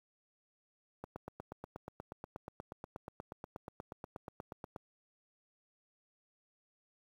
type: click train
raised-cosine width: 1 ms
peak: -29 dBFS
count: 32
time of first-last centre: 1.04-4.761 s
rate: 8.33 Hz
effects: high-pass 60 Hz 12 dB/octave + 10-bit